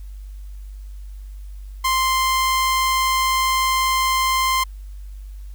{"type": "tone", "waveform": "sawtooth", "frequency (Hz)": 1046.5, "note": "C6", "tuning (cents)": 0, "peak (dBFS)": -13, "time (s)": [1.84, 4.64], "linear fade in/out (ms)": 10, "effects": ["added 49 Hz sine -32 dBFS peak until 5.54 s", "white hiss -58 dBFS RMS until 5.54 s"]}